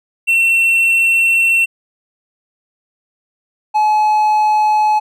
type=tone pair in turn; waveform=triangle; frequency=2707 / 852.7 Hz; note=E7 / G#5; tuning=+45 / +45 cents; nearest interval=octave + minor sixth; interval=2000 cents; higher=first; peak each=-8 dBFS; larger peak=neither; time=0.27-1.66 / 3.74-5 s; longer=first; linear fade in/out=20 ms; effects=none